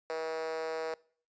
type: tone with high-pass filter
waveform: 5% pulse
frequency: 160.4 Hz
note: E3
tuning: 47 cents flat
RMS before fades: -36 dBFS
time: 0.1-0.94 s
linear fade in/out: 0 ms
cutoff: 520 Hz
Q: 8.9
effects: noise-tail reverb RT60 0.5 s tail -23 dB re dry + resampled to 16000 Hz